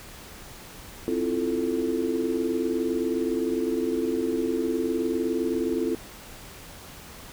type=chord; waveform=sine; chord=F major seventh; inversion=second; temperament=equal; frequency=261.6 / 329.6 / 349.2 / 440 Hz; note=C4 / E4 / F4 / A4; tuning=0 / 0 / 0 / 0 cents; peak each=-29 dBFS; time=1.08-5.95 s; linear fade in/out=0 ms; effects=pink hiss -44 dBFS RMS until 7.32 s